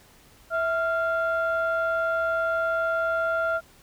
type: tone pair together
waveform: sine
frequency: 656 / 1388 Hz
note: E5 / F6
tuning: -9 / -11 cents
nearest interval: octave + minor second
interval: 1298 cents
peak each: -24 dBFS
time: 0.5-3.61 s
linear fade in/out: 50 ms
effects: tanh soft clip ceiling -17 dBFS + pink hiss -55 dBFS RMS until 3.82 s